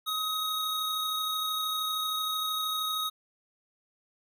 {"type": "tone pair together", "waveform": "square", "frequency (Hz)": [1265, 3762], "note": ["D#6", "A#7"], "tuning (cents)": [28, 15], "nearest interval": "octave + perfect fifth", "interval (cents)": 1887, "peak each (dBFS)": [-33, -32], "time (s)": [0.06, 3.1], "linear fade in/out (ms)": 20, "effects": []}